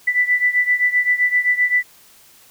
sine beating tone pair, 1979 / 1986.7 Hz, B6 / B6, +3 / +10 cents, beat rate 7.7 Hz, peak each -16 / -19 dBFS, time 0.07-1.83 s, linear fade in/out 10 ms, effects white hiss -49 dBFS RMS until 2.5 s

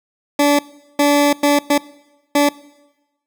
20% pulse tone bursts at uneven times, 288.8 Hz, D4, 29 cents flat, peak -6 dBFS, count 5, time 0.39-0.59 / 0.99-1.33 / 1.43-1.59 / 1.7-1.78 / 2.35-2.49 s, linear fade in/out 5 ms, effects noise-tail reverb RT60 1.0 s tail -21 dB re dry

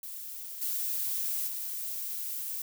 violet noise with level steps, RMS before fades -41 / -32 / -36 dBFS, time 0.03-2.62 s, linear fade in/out 2 ms, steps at 0.61 / 1.47 s, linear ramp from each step 10 ms, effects none

